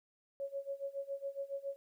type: tone with tremolo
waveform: sine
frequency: 554 Hz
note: C#5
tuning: 1 cent flat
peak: -35 dBFS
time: 0.4-1.76 s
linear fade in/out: 0 ms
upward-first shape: sine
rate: 7.2 Hz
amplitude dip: 90%
effects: 12-bit